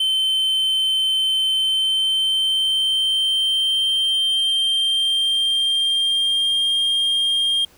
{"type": "tone with pitch glide", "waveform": "triangle", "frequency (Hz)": [3085, 3212], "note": ["G7", "G7"], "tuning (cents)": [-28, 41], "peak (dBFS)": -15, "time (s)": [0, 7.65], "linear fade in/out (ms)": 5, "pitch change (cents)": 69, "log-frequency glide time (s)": [1.53, 6.78], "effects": ["pink hiss -52 dBFS RMS until 7.77 s"]}